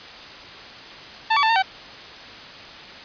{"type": "tone with pitch steps", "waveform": "sawtooth", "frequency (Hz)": [889, 1141, 887, 910, 764], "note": ["A5", "C#6", "A5", "A#5", "G5"], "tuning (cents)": [18, 50, 14, -42, -45], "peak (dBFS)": -12, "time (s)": [1.3, 1.625], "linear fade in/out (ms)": 10, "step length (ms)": 65, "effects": ["white hiss -39 dBFS RMS until 3.04 s", "resampled to 11025 Hz"]}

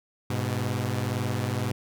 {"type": "tone pair together", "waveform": "sawtooth", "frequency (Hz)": [102.99, 124.9], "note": ["G#2", "B2"], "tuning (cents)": [-14, 20], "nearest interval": "minor third", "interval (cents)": 334, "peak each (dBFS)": -25, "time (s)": [0.3, 1.72], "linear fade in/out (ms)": 5, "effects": []}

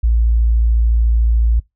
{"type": "tone", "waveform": "sine", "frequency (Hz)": 56.9, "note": "A#1", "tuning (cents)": -41, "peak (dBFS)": -10, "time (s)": [0.03, 1.6], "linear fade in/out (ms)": 10, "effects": ["noise-tail reverb RT60 0.2 s tail -25 dB re dry"]}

